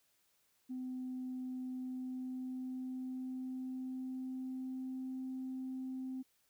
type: tone with pitch glide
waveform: sine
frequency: 255.4 to 260 Hz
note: C4 to C4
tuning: -42 to -11 cents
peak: -38 dBFS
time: 0.69-6.23 s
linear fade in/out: 20 ms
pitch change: +31 cents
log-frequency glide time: 1.72-5.21 s
effects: tanh soft clip ceiling -35 dBFS + white hiss -75 dBFS RMS until 6.49 s